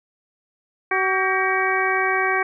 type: harmonic tone with a mistuned harmonic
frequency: 378.6 Hz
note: F#4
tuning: 40 cents sharp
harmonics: 1 / 2 / 3 / 4 / 5 / 6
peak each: -25 / -25 / -25 / -25 / -25 / -25 dBFS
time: 0.91-2.43 s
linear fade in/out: 5 ms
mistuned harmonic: 4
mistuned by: +68 cents
effects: none